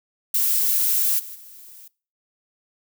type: noise with level steps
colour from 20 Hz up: violet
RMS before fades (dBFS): -20 / -37 / -44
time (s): 0.34-1.88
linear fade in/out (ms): 5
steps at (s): 1.18 / 1.34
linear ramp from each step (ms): 20
effects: noise-tail reverb RT60 0.4 s tail -23 dB re dry